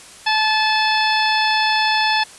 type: harmonic tone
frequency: 868 Hz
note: A5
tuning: 24 cents flat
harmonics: 1 / 2 / 3 / 4 / 5 / 6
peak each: -18 / -21 / -23 / -24 / -25 / -26 dBFS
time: 0.26-2.24 s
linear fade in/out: 10 ms
effects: white hiss -41 dBFS RMS until 2.38 s + resampled to 24000 Hz